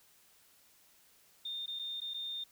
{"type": "tone with dropouts", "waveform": "sine", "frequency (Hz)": 3634, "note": "A#7", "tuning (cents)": -45, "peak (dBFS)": -37, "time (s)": [1.45, 2.44], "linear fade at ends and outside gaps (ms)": 5, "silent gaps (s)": [[1.661, 1.678], [1.791, 1.794], [2.004, 2.016], [2.137, 2.143]], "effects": ["white hiss -65 dBFS RMS until 2.51 s"]}